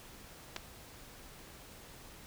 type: clicks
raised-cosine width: 0.2 ms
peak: -21 / -23 dBFS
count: 2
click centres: 0.563 / 0.566 s
effects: pink hiss -53 dBFS RMS until 2.26 s